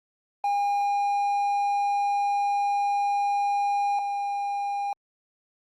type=tone pair in turn; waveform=triangle; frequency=810 / 806.8 Hz; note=G#5 / G5; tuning=-43 / +50 cents; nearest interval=unison; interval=7 cents; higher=first; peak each=-20 / -24 dBFS; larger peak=first; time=0.44-3.99 / 3.99-4.93 s; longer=first; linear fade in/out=2 ms; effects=Opus 32 kbps